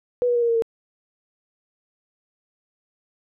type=tone with pitch steps; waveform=sine; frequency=490.8 / 483.5 / 476.3 / 469.2 / 462.2 / 455.3 Hz; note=B4 / B4 / A#4 / A#4 / A#4 / A#4; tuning=-11 / -37 / +37 / +11 / -15 / -41 cents; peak=-17 dBFS; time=0.22-0.622 s; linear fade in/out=0 ms; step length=67 ms; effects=none